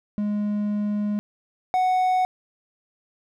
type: tone pair in turn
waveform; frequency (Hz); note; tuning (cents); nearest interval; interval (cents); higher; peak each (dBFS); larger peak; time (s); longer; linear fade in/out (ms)
triangle; 207.7 / 740.2; G#3 / F#5; 0 / 0; octave + minor seventh; 2200; second; -20 / -16; second; 0.18-1.19 / 1.74-2.25; first; 0
effects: none